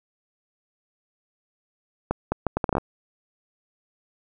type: accelerating click train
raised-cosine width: 1 ms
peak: -8 dBFS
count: 10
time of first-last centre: 2.11-2.782 s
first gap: 210 ms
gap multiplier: 0.7
effects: none